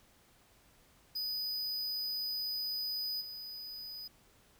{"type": "tone with level steps", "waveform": "square", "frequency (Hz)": 4978, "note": "D#8", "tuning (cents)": 0, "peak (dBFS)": [-35, -43], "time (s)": [1.15, 4.08], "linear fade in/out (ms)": 10, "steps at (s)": 3.2, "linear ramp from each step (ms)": 20, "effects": ["pink hiss -65 dBFS RMS until 4.59 s"]}